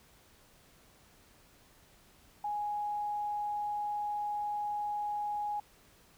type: tone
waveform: sine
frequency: 830.6 Hz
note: G#5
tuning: in tune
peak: -32 dBFS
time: 2.44-5.6 s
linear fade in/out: 5 ms
effects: pink hiss -62 dBFS RMS until 6.17 s